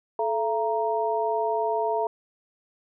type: tone cluster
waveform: sine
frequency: 435.3 / 677 / 934 Hz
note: A4 / E5 / A#5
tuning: -19 / +46 / +3 cents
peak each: -27 dBFS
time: 0.19-2.07 s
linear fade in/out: 2 ms
effects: none